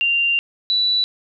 sine tone pair in turn, 2779 / 3953 Hz, F7 / B7, -9 / +1 cents, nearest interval tritone, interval 610 cents, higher second, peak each -15 dBFS, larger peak neither, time 0.01-0.39 / 0.7-1.04 s, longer first, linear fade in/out 0 ms, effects none

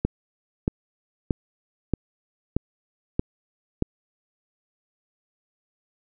click train, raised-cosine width 3 ms, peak -8 dBFS, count 7, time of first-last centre 0.05-3.824 s, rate 1.59 Hz, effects none

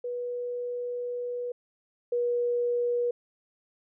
sine tone pair in turn, 487.8 / 482.2 Hz, B4 / B4, -21 / -41 cents, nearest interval unison, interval 20 cents, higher first, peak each -30 / -24 dBFS, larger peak second, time 0.04-1.52 / 2.12-3.11 s, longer first, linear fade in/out 5 ms, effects none

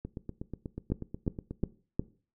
two click trains, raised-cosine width 3 ms, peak -15 / -24 dBFS, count 4 / 14, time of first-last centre 0.92-1.995 / 0.05-1.632 s, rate 2.79 / 8.22 Hz, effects noise-tail reverb RT60 0.4 s tail -19 dB re dry

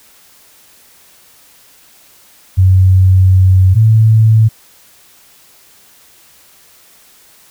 sine tone pair in turn, 93.6 / 110.51 Hz, F#2 / A2, +20 / +8 cents, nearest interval minor third, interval 288 cents, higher second, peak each -4 dBFS, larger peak neither, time 2.57-3.75 / 3.75-4.49 s, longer first, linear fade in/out 20 ms, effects white hiss -45 dBFS RMS until 7.5 s

